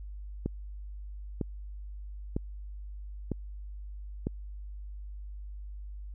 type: click train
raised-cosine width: 3 ms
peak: -17 dBFS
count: 5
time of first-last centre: 0.46-4.27 s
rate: 1.05 Hz
effects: added 50 Hz sine -39 dBFS peak until 6.14 s